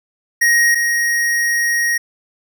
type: tone pair in turn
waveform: square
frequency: 1879 / 1879 Hz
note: A#6 / A#6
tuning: +13 / +13 cents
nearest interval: unison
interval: 0 cents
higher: neither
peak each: -11 / -15 dBFS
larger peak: first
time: 0.41-0.75 / 0.75-1.98 s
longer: second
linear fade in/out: 10 ms
effects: none